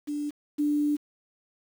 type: tone pair in turn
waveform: sine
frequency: 293.7 / 294.7 Hz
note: D4 / D4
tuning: 0 / +6 cents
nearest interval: unison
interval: 6 cents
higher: second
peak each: -28 / -22 dBFS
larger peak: second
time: 0.07-0.31 / 0.58-0.97 s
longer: second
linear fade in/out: 20 ms
effects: 8-bit